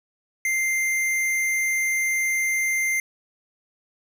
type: tone with hard clipping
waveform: sine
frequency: 2093 Hz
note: C7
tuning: in tune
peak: -22 dBFS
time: 0.45-3 s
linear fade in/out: 2 ms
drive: 16 dB
effects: none